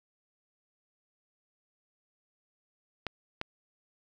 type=clicks; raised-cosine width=0.3 ms; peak=-17 dBFS; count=2; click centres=3.067 / 3.414 s; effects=none